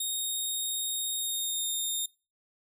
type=tone with pitch glide; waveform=15% pulse; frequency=3717 to 3672 Hz; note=A#7 to A#7; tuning=-6 to -27 cents; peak=-23 dBFS; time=0-2.06 s; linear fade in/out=5 ms; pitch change=-21 cents; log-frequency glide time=1.2-1.67 s; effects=noise-tail reverb RT60 0.3 s tail -23 dB re dry